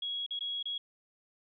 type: tone with dropouts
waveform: sine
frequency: 3322 Hz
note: G#7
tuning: in tune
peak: -33 dBFS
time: 0.02-0.78 s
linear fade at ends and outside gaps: 5 ms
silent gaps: 0.264-0.307 / 0.392-0.407 / 0.628-0.655 s
effects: none